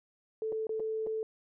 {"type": "tone with dropouts", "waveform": "sine", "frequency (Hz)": 439.6, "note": "A4", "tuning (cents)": -2, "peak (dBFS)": -31, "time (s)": [0.42, 1.23], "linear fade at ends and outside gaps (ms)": 1, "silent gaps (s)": [[0.521, 0.525], [0.669, 0.693], [0.797, 0.802], [1.065, 1.07]], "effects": []}